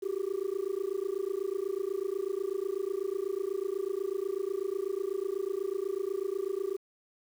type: tone with amplitude modulation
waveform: sine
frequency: 388.6 Hz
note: G4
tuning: 15 cents flat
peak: -24 dBFS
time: 0.02-6.77 s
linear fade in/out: 20 ms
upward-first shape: sine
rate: 28.1 Hz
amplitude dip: 100%
effects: tanh soft clip ceiling -26 dBFS + 9-bit